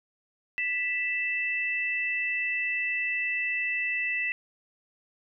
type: tone pair together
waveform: sine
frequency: 1975.5 / 2647 Hz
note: B6 / E7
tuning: 0 / +7 cents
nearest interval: perfect fourth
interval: 507 cents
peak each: -29 / -29 dBFS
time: 0.58-4.32 s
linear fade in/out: 0 ms
effects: none